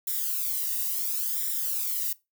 violet noise with flanger, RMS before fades -29 dBFS, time 0.07-2.13 s, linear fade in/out 5 ms, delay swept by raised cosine 0.55 to 1.07 ms, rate 0.72 Hz, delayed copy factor +0.9, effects noise-tail reverb RT60 0.2 s tail -19 dB re dry

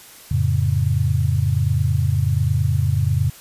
sine chord, F augmented, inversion none, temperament equal with one note detuned, 88.68 / 110 / 138.59 Hz, F2 / A2 / C#3, +27 / 0 / 0 cents, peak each -20 dBFS, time 0.31-3.3 s, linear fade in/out 5 ms, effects white hiss -43 dBFS RMS until 3.4 s + resampled to 32000 Hz

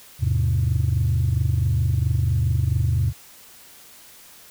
sine tone cluster, 80.8 / 103.7 / 128.2 Hz, E2 / G#2 / C3, -34 / -2 / -35 cents, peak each -21 dBFS, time 0.19-3.13 s, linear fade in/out 50 ms, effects tanh soft clip ceiling -12 dBFS + white hiss -47 dBFS RMS until 4.5 s

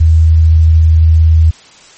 sine tone, 80.3 Hz, E2, 45 cents flat, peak -3 dBFS, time 0-1.51 s, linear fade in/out 10 ms, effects white hiss -39 dBFS RMS until 1.97 s + MP3 32 kbps

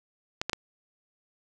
clicks, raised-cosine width 0.2 ms, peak -11 dBFS, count 3, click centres 0.415 / 0.496 / 0.532 s, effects none

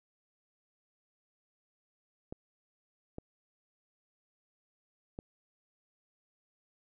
clicks, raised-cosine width 2 ms, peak -27 dBFS, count 3, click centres 2.325 / 3.184 / 5.189 s, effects none

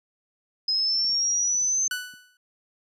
sine linear sweep, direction up, 5060 to 6280 Hz, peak -21 dBFS, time 0.68-1.88 s, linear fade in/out 5 ms
clicks, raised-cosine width 5 ms, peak -29 dBFS, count 10, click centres 0.953 / 1.047 / 1.096 / 1.131 / 1.549 / 1.614 / 1.645 / 1.783 / 1.877 / 2.138 s
sawtooth tone with exponential decay, 1487 Hz, F#6, 8 cents sharp, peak -21 dBFS, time 1.91-2.37 s, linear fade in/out 2 ms, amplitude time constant 100 ms
effects high-pass 400 Hz 12 dB/octave + resampled to 32000 Hz

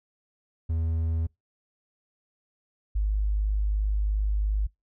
triangle / sine tone pair in turn, 81.4 / 51.43 Hz, E2 / G#1, -21 / -16 cents, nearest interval minor sixth, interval 795 cents, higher first, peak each -22 dBFS, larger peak neither, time 0.69-1.27 / 2.95-4.67 s, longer second, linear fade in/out 10 ms, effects noise-tail reverb RT60 0.2 s tail -26 dB re dry

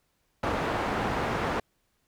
white low-pass noise, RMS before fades -29 dBFS, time 0.43-1.6 s, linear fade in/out 5 ms, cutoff 1100 Hz, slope 12 dB/octave, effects pink hiss -73 dBFS RMS until 2.07 s

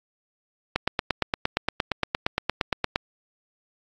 click train, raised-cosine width 0.3 ms, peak -6 dBFS, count 20, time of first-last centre 0.76-2.959 s, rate 8.64 Hz, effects AAC 64 kbps

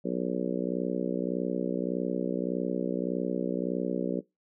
harmonic tone, 61.7 Hz, B1, 1 cent flat, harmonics 3 / 4 / 5 / 6 / 7 / 8 / 9, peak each -33 / -34 / -35 / -36 / -36 / -37 / -38 dBFS, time 0.04-4.21 s, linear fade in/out 20 ms, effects noise-tail reverb RT60 0.2 s tail -22 dB re dry

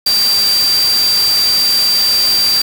sine tone in noise, 4699 Hz, D8, in tune, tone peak -10 dBFS, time 0.06-2.62 s, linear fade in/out 5 ms, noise white, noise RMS -20 dBFS, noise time 0.06-2.62 s, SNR +7 dB, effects none

